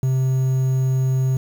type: tone with quantisation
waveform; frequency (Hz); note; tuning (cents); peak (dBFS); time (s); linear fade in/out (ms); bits
triangle; 130.81; C3; 0; -14; 0.03-1.37; 2; 7
effects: none